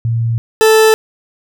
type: tone pair in turn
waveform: sine / 40% pulse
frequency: 115.4 / 439 Hz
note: A#2 / A4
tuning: -17 / -4 cents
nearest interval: octave + major seventh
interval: 2313 cents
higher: second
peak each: -12 / -5 dBFS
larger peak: second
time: 0.05-0.38 / 0.61-0.94 s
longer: neither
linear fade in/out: 0 ms
effects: none